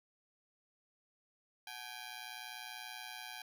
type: ring-modulated tone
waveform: 10% pulse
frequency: 799 Hz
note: G5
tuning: 33 cents sharp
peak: -34 dBFS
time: 1.67-3.42 s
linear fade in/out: 2 ms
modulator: 60.3 Hz
effects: none